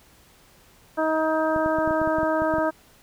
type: harmonic tone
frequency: 315.8 Hz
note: D#4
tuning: 26 cents sharp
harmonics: 1 / 2 / 3 / 4 / 5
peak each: -26 / -23 / -28 / -30 / -31 dBFS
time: 0.97-2.71 s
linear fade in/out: 20 ms
type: clicks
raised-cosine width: 3 ms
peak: -20 dBFS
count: 12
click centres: 1.562 / 1.661 / 1.786 / 1.876 / 1.909 / 2.016 / 2.075 / 2.185 / 2.232 / 2.42 / 2.539 / 2.584 s
effects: pink hiss -55 dBFS RMS until 3.02 s